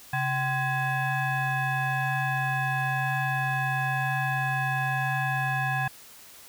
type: tone with frequency modulation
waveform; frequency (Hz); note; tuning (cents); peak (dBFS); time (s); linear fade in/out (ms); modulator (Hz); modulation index
sine; 766; G5; -40; -24; 0.13-5.88; 5; 901; 1.5
effects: white hiss -49 dBFS RMS until 6.48 s